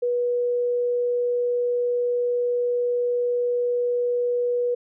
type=tone; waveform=sine; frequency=486.3 Hz; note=B4; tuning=27 cents flat; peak=-20 dBFS; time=0.02-4.75 s; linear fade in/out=10 ms; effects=none